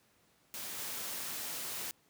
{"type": "noise with level steps", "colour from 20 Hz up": "white", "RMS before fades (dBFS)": [-42, -40], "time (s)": [0.54, 1.91], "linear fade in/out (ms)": 0, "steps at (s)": 0.77, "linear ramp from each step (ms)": 20, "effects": ["pink hiss -69 dBFS RMS until 2.09 s", "high-pass 100 Hz 12 dB/octave"]}